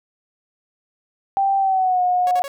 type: tone with pitch glide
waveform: sine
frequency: 784 to 723.1 Hz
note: G5 to F#5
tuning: 0 to -40 cents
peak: -15 dBFS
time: 1.37-2.42 s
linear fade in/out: 0 ms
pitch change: -140 cents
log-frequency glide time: 1.58-2.02 s
type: tone bursts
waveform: sawtooth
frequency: 556 Hz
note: C#5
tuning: 5 cents sharp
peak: -25 dBFS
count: 3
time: 2.27-2.479 s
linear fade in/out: 0 ms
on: 39 ms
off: 46 ms
effects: none